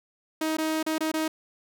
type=tone with dropouts; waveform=sawtooth; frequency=315.3 Hz; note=D#4; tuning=23 cents sharp; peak=-21 dBFS; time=0.41-1.28 s; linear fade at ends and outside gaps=5 ms; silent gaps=0.57-0.583 / 0.829-0.864 / 0.982-1.006 / 1.117-1.138 s; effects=none